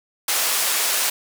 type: band-pass noise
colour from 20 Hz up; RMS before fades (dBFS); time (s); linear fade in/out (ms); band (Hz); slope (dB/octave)
white; -21; 0.28-1.1; 5; 520 to 14000; 12
effects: none